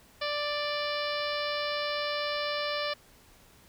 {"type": "harmonic tone", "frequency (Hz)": 588, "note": "D5", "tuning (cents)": 2, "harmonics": [1, 2, 3, 4, 5, 6, 7, 8, 9], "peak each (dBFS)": [-33, -36, -38, -39, -40, -41, -41, -42, -43], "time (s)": [0.21, 2.94], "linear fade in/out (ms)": 10, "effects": ["pink hiss -58 dBFS RMS until 3.68 s"]}